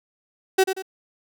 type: tone with echo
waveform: 35% pulse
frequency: 380 Hz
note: F#4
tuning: 46 cents sharp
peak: -12 dBFS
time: 0.58-0.64 s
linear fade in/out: 10 ms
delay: 92 ms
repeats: 2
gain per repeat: -8 dB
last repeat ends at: 0.824 s
effects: none